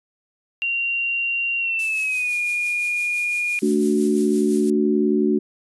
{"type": "tone with pitch glide", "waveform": "sine", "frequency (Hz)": [2762, 2432], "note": ["F7", "D#7"], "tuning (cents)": [-20, -40], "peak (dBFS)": -20, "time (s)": [0.62, 3.59], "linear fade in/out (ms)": 0, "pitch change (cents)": -220, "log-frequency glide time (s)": [1.58, 2.36]}
{"type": "noise with tremolo", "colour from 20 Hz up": "violet", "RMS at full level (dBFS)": -30, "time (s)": [1.79, 4.7], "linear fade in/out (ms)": 2, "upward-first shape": "sine", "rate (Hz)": 5.9, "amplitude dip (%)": 45}
{"type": "chord", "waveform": "sine", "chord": "D major", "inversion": "second", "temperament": "equal with one note detuned", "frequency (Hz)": [220, 291.3, 370], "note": ["A3", "D4", "F#4"], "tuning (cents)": [0, -14, 0], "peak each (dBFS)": [-20, -21, -20], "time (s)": [3.62, 5.39], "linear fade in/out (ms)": 10}
{"effects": ["resampled to 24000 Hz"]}